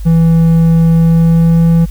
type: tone with pitch glide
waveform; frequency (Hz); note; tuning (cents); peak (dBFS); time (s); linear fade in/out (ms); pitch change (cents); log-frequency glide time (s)
triangle; 164.81 to 166.44; E3 to E3; 0 to +17; -3; 0.05-1.86; 20; +17; 0.94-1.69
effects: added 50 Hz sine -19 dBFS peak until 1.9 s + white hiss -42 dBFS RMS until 1.9 s